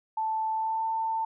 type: tone with pitch glide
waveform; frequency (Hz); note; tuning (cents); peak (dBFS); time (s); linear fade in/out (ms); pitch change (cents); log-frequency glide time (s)
sine; 880 to 893.8; A5 to A5; 0 to +27; -26; 0.17-1.25; 5; +27; 0.52-0.86
effects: none